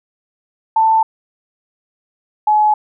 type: tone pair in turn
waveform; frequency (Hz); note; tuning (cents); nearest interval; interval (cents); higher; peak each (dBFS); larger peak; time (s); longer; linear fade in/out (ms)
sine; 887 / 849.5; A5 / G#5; +14 / +39; minor second; 75; first; -9; neither; 0.76-1.03 / 2.47-2.74; neither; 5
effects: none